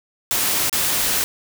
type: noise with dropouts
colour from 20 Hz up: white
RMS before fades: -20 dBFS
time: 0.31-1.24 s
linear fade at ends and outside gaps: 0 ms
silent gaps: 0.696-0.728 s
effects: none